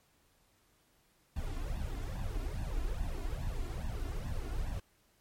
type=noise with flanger; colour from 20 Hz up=brown; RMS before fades=-36 dBFS; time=1.36-4.8 s; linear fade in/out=5 ms; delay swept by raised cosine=1.1 to 2.9 ms; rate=2.4 Hz; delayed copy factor=+0.85; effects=pink hiss -70 dBFS RMS until 5.2 s + MP3 64 kbps